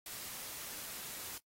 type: noise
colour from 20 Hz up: white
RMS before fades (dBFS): -45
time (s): 0.06-1.38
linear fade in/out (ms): 2
effects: noise-tail reverb RT60 0.1 s tail -20 dB re dry + AAC 48 kbps